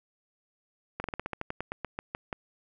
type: slowing click train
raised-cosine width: 0.5 ms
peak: -18 dBFS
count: 15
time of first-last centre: 1-2.328 s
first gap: 41 ms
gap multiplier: 1.12
effects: none